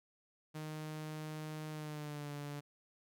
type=tone with pitch glide; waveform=sawtooth; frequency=154.6 to 145.08 Hz; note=D#3 to D3; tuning=-11 to -21 cents; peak=-38 dBFS; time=0.54-2.61 s; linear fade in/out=20 ms; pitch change=-110 cents; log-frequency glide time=1.7-2.32 s; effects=none